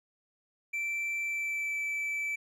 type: tone with pitch glide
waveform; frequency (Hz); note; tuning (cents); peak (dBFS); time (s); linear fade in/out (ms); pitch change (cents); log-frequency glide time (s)
triangle; 2338 to 2316; D7 to D7; -8 to -25; -29; 0.73-2.36; 10; -17; 1.2-1.78
effects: none